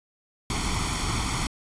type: noise with comb filter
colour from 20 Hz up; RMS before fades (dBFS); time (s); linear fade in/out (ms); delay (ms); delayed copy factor
pink; -27; 0.5-1.47; 2; 0.9; +0.7
effects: resampled to 22050 Hz